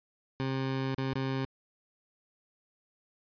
20% pulse tone with dropouts, 133.3 Hz, C3, 33 cents sharp, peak -25 dBFS, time 0.4-1.45 s, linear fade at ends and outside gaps 0 ms, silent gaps 0.947-0.981 / 1.135-1.155 s, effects resampled to 11025 Hz

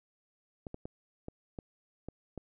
clicks, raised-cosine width 2 ms, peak -27 dBFS, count 7, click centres 0.668 / 0.744 / 0.855 / 1.284 / 1.588 / 2.086 / 2.377 s, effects none

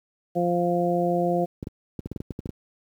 harmonic tone, 174.61 Hz, F3, in tune, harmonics 1 / 2 / 3 / 4, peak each -26 / -26 / -26 / -26 dBFS, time 0.35-1.46 s, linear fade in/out 20 ms
clicks, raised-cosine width 3 ms, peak -18 dBFS, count 11, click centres 1.628 / 1.671 / 1.992 / 2.059 / 2.116 / 2.162 / 2.204 / 2.307 / 2.391 / 2.458 / 2.492 s
effects high-pass 60 Hz 12 dB/octave + 9-bit

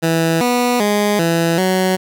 15% pulse tone with pitch steps, 164.2 / 244.8 / 206.9 / 166.9 / 186.5 Hz, E3 / B3 / G#3 / E3 / F#3, -6 / -15 / -6 / +22 / +14 cents, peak -7 dBFS, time 0.02-1.97 s, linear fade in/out 20 ms, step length 390 ms, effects none

